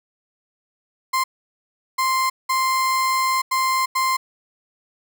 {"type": "tone bursts at uneven times", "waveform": "35% pulse", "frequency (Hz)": 1046.5, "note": "C6", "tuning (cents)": 0, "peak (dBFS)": -16, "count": 5, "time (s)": [[1.13, 1.24], [1.98, 2.3], [2.49, 3.42], [3.51, 3.86], [3.95, 4.17]], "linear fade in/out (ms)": 10, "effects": []}